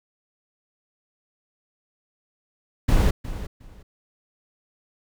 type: noise with echo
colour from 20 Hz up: brown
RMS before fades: -17 dBFS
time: 2.88-3.11 s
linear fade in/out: 10 ms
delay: 360 ms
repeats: 2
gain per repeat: -14 dB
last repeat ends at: 3.83 s
effects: none